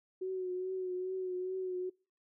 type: tone with vibrato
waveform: sine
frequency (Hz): 370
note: F#4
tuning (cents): 0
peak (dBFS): -34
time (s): 0.21-1.9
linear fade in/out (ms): 10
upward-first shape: triangle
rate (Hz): 2.4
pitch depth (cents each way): 39
effects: noise-tail reverb RT60 0.4 s tail -26 dB re dry